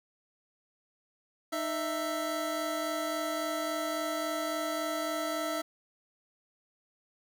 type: tone pair together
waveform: 25% pulse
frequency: 308.9 / 661.4 Hz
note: D#4 / E5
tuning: -12 / +6 cents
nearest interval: octave + minor second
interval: 1318 cents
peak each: -32 / -29 dBFS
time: 1.52-5.62 s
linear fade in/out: 10 ms
effects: none